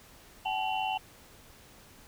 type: tone cluster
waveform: sine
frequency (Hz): 760 / 858 / 2746 / 3001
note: F#5 / A5 / F7 / F#7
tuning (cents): +46 / -44 / -30 / +24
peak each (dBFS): -32 / -33 / -37 / -40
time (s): 0.45-0.98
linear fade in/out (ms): 10
effects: pink hiss -55 dBFS RMS until 2.07 s